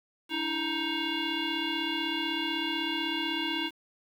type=tone with frequency modulation; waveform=sine; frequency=1568 Hz; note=G6; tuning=in tune; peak=-28 dBFS; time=0.29-3.71 s; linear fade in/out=50 ms; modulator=620 Hz; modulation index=3.1; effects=9-bit